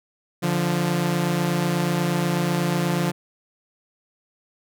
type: tone pair together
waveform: sawtooth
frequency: 146.41 / 174.61 Hz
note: D3 / F3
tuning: -5 / 0 cents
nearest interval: minor third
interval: 305 cents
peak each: -21 / -18 dBFS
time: 0.42-3.12 s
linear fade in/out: 20 ms
effects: none